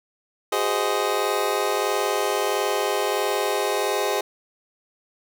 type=chord; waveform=25% pulse; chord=Ab dominant seventh; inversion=third; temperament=just; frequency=373.8 / 415.3 / 519.1 / 623 Hz; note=Gb4 / Ab4 / C5 / Eb5; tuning=+18 / 0 / -14 / +2 cents; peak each=-25 / -21 / -24 / -24 dBFS; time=0.52-4.21 s; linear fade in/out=5 ms; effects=none